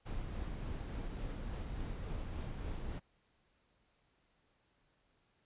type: noise with tremolo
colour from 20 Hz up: brown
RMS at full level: -40 dBFS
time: 0.05-3 s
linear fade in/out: 20 ms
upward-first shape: sine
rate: 3.5 Hz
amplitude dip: 25%
effects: pink hiss -75 dBFS RMS until 5.45 s + resampled to 8000 Hz